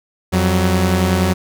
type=tone pair together; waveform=sawtooth; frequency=88.25 / 187 Hz; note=F2 / F#3; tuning=+19 / +19 cents; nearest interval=octave + minor second; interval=1300 cents; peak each=-12 dBFS; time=0.32-1.34 s; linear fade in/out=20 ms; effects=none